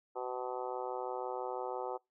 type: harmonic tone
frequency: 126 Hz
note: B2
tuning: 35 cents sharp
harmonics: 3 / 4 / 5 / 6 / 7 / 8 / 9 / 10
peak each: -42 / -41 / -48 / -43 / -43 / -50 / -51 / -50 dBFS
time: 0.15-1.98 s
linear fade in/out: 20 ms
effects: noise-tail reverb RT60 0.2 s tail -25 dB re dry